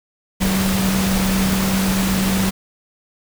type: tone in noise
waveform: sine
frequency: 191 Hz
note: G3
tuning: 45 cents flat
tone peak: -17 dBFS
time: 0.4-2.51 s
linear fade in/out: 20 ms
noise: pink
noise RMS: -22 dBFS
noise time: 0.4-2.51 s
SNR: +2 dB
effects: none